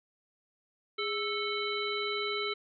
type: harmonic tone with a mistuned harmonic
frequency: 440 Hz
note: A4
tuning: in tune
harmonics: 1 / 3 / 5 / 7 / 9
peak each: -35 / -37 / -37 / -39 / -38 dBFS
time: 0.98-2.54 s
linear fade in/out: 10 ms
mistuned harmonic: 1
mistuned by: -110 cents
effects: none